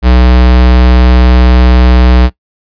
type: tone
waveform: square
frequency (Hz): 62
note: B1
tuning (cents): +7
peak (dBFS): -3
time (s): 0.02-2.3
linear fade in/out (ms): 50
effects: noise-tail reverb RT60 0.1 s tail -19 dB re dry + resampled to 11025 Hz